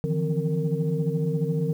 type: tone cluster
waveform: sine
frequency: 150.2 / 164.6 / 176.1 / 261.9 / 459.4 Hz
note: D3 / E3 / F3 / C4 / A#4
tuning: +39 / -2 / +15 / +2 / -25 cents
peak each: -26 / -26 / -32 / -35 / -29 dBFS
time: 0.04-1.73 s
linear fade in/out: 0 ms
effects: tanh soft clip ceiling -13 dBFS + 9-bit